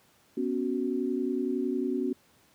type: chord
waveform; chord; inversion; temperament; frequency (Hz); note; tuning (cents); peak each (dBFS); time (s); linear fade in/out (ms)
sine; B suspended second; none; just; 246.9 / 277.8 / 370.4; B3 / C#4 / F#4; 0 / +4 / +2; -31; 0.37-2.13; 5
effects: pink hiss -63 dBFS RMS until 2.54 s + high-pass 100 Hz 12 dB/octave